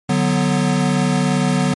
square chord, B minor, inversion first, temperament equal with one note detuned, 146.83 / 184.36 / 246.9 Hz, D3 / F#3 / B3, 0 / -6 / 0 cents, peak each -20 / -19 / -20 dBFS, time 0.09-1.74 s, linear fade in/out 5 ms, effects MP3 48 kbps

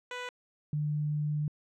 10% pulse / sine tone pair in turn, 494.9 / 149.49 Hz, B4 / D3, +4 / +31 cents, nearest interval octave + major sixth, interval 2073 cents, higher first, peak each -28 dBFS, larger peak neither, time 0.11-0.29 / 0.73-1.48 s, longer second, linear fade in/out 2 ms, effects low-pass 5000 Hz 12 dB/octave

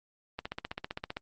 click train, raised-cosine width 0.3 ms, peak -19 dBFS, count 13, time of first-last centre 0.39-1.169 s, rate 15.4 Hz, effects Opus 32 kbps

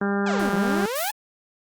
harmonic tone, 199.9 Hz, G3, 34 cents sharp, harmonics 1 / 2 / 3 / 4 / 5 / 6 / 7 / 8 / 9, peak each -23 / -27 / -36 / -32 / -39 / -35 / -32 / -33 / -43 dBFS, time 0.01-0.86 s, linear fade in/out 5 ms
sawtooth exponential two-way sweep, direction down then up, 880 to 166.6 to 880 Hz, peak -22 dBFS, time 0.26-1.11 s, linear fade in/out 5 ms, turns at 0.54 s
blue noise, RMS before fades -30 dBFS, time 0.95-1.11 s, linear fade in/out 10 ms
effects Opus 24 kbps

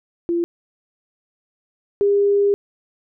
sine tone pair in turn, 342.1 / 403.7 Hz, F4 / G#4, -36 / -49 cents, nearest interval minor third, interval 287 cents, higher second, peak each -17 / -13 dBFS, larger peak second, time 0.29-0.44 / 2.01-2.54 s, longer second, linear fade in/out 0 ms, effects none

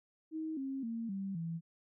sine tone with pitch steps, 316.5 / 269.2 / 229 / 194.83 / 165.73 Hz, D#4 / C4 / A#3 / G3 / E3, +30 / +49 / -31 / -10 / +10 cents, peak -36 dBFS, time 0.31-1.61 s, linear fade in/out 50 ms, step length 260 ms, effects none

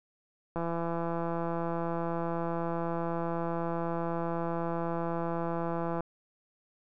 click train, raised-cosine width 1 ms, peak -20 dBFS, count 916, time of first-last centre 0.56-6.006 s, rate 168 Hz, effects none

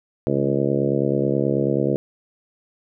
harmonic tone with a mistuned harmonic, 69.3 Hz, C#2, in tune, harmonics 2 / 3 / 4 / 5 / 6 / 7 / 8 / 9, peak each -25 / -26 / -26 / -24 / -27 / -25 / -29 / -31 dBFS, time 0.27-1.96 s, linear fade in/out 0 ms, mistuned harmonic 2, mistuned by -33 cents, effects none

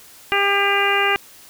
harmonic tone, 400 Hz, G4, 35 cents sharp, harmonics 1 / 2 / 3 / 4 / 5 / 6 / 7, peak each -23 / -23 / -23 / -23 / -23 / -23 / -23 dBFS, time 0.32-1.16 s, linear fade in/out 0 ms, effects white hiss -45 dBFS RMS until 1.49 s

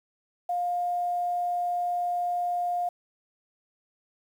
sine tone with quantisation, 707 Hz, F5, 21 cents sharp, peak -25 dBFS, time 0.49-2.89 s, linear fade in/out 5 ms, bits 9, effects none

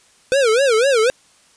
square tone with vibrato, 493.9 Hz, B4, in tune, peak -13 dBFS, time 0.32-1.1 s, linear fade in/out 0 ms, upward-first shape sine, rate 4 Hz, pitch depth 230 cents each way, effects white hiss -53 dBFS RMS until 1.56 s + resampled to 22050 Hz

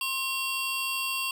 square tone cluster, 1060 / 2746 / 3273 / 4607 Hz, C6 / F7 / G#7 / D8, +22 / -30 / -26 / -34 cents, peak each -36 / -31 / -38 / -37 dBFS, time 0.01-1.31 s, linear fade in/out 2 ms, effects none

